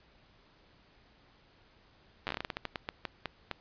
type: slowing click train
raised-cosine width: 0.3 ms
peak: -18 dBFS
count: 17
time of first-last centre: 2.27-3.513 s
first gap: 9 ms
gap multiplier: 1.25
effects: pink hiss -63 dBFS RMS until 3.6 s + resampled to 11025 Hz